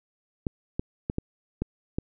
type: clicks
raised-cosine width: 3 ms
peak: -14 dBFS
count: 6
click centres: 0.468 / 0.795 / 1.099 / 1.184 / 1.62 / 1.985 s
effects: none